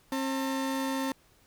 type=tone pair together; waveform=35% pulse; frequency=267.9 / 901.1 Hz; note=C4 / A5; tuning=+41 / +41 cents; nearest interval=octave + major sixth; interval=2100 cents; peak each=-28 / -34 dBFS; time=0.12-1.12 s; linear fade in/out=2 ms; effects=pink hiss -63 dBFS RMS until 1.46 s